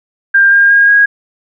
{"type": "tone with pitch steps", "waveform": "sine", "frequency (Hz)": [1595, 1610.7, 1626.6, 1642.7], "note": ["G6", "G6", "G#6", "G#6"], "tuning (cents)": [30, 47, -36, -19], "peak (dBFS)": -4, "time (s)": [0.34, 1.06], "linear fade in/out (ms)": 10, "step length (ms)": 180, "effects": []}